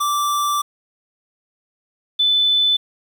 square / sine tone pair in turn, 1170 / 3506 Hz, D6 / A7, -7 / -7 cents, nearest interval octave + perfect fifth, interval 1900 cents, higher second, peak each -18 / -13 dBFS, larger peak second, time 0-0.62 / 2.19-2.77 s, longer first, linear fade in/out 10 ms, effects 8-bit

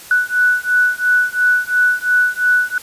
sine beating tone pair, 1480 / 1482.9 Hz, F#6 / F#6, 0 / +3 cents, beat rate 2.9 Hz, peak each -15 dBFS, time 0.11-2.78 s, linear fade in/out 2 ms, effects white hiss -37 dBFS RMS until 2.82 s + resampled to 32000 Hz

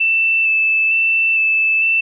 sine tone with vibrato, 2647 Hz, E7, 7 cents sharp, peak -12 dBFS, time 0-2.01 s, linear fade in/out 10 ms, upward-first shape square, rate 1.1 Hz, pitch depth 12 cents each way, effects none

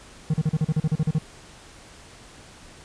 triangle tone bursts, 155.9 Hz, D#3, 4 cents sharp, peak -16 dBFS, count 12, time 0.3-1.186 s, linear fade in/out 5 ms, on 39 ms, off 38 ms, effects pink hiss -47 dBFS RMS until 2.84 s + resampled to 22050 Hz

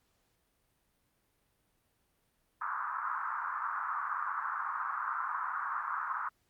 white band-pass noise, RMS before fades -36 dBFS, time 2.61-6.29 s, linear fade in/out 10 ms, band 1000 to 1400 Hz, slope 48 dB/octave, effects pink hiss -75 dBFS RMS until 6.49 s + Opus 48 kbps

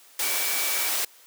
sine tone in noise, 2295 Hz, D7, 40 cents flat, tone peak -33 dBFS, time 0.22-0.89 s, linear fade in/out 5 ms, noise white, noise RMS -26 dBFS, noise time 0.19-1.05 s, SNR -10 dB, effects white hiss -53 dBFS RMS until 1.26 s + high-pass 400 Hz 12 dB/octave

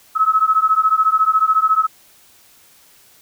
sine beating tone pair, 1283 / 1297 Hz, E6 / E6, -47 / -28 cents, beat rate 14 Hz, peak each -15 dBFS, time 0.15-1.87 s, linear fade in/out 20 ms, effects white hiss -50 dBFS RMS until 3.21 s

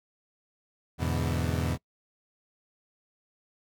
30% pulse chord, E dominant seventh, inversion none, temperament equal, 82.41 / 103.83 / 123.47 / 146.83 Hz, E2 / G#2 / B2 / D3, 0 / 0 / 0 / 0 cents, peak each -27 / -33 / -30 / -32 dBFS, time 0.98-1.78 s, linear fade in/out 50 ms, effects noise-tail reverb RT60 0.1 s tail -23 dB re dry

